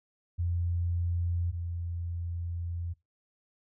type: tone pair in turn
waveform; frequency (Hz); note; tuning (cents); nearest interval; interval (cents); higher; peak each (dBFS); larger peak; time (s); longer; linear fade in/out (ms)
sine; 86.5 / 85.7; F2 / F2; -16 / -32; unison; 16; first; -27 / -32; first; 0.38-1.52 / 1.52-2.94; second; 20
effects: noise-tail reverb RT60 0.2 s tail -20 dB re dry